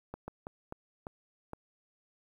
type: slowing click train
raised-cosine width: 1 ms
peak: -26 dBFS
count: 6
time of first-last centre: 0.14-1.534 s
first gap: 140 ms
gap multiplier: 1.35
effects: 10-bit